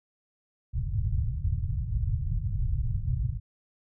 white low-pass noise, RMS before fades -28 dBFS, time 0.73-3.4 s, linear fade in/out 50 ms, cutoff 130 Hz, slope 48 dB/octave, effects none

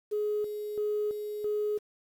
sine tone with tremolo, 420 Hz, G#4, 19 cents sharp, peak -26 dBFS, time 0.11-1.79 s, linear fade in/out 20 ms, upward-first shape square, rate 1.5 Hz, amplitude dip 55%, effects tanh soft clip ceiling -22 dBFS + 9-bit

